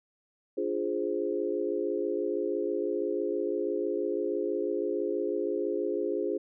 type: chord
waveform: sine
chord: D half-diminished seventh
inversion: none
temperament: equal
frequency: 293.7 / 349.2 / 415.3 / 523.3 Hz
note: D4 / F4 / Ab4 / C5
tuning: 0 / 0 / 0 / 0 cents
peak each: -36 / -32 / -31 / -35 dBFS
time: 0.57-6.38 s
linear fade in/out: 10 ms
effects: none